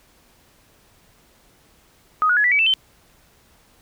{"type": "tone with pitch steps", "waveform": "sine", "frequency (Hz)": [1252, 1454.9, 1690.6, 1964.6, 2283, 2653, 3083], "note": ["D#6", "F#6", "G#6", "B6", "D7", "E7", "G7"], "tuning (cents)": [10, -30, 30, -10, -50, 10, -29], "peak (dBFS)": -14, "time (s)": [2.22, 2.738], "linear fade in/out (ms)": 0, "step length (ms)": 74, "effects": ["pink hiss -56 dBFS RMS until 3.81 s"]}